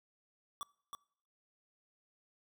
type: tone with echo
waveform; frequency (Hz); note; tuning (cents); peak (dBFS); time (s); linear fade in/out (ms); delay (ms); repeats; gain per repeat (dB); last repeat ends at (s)
square; 1149; D6; -38; -39; 0.61-0.63; 0; 320; 1; -4; 0.95
effects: noise-tail reverb RT60 0.6 s tail -24 dB re dry